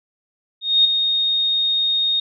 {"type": "tone with ADSR envelope", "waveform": "sine", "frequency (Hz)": 3708, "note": "A#7", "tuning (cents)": -10, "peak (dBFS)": -9, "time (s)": [0.61, 2.2], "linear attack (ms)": 240, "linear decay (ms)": 3, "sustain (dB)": -7, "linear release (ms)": 5, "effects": []}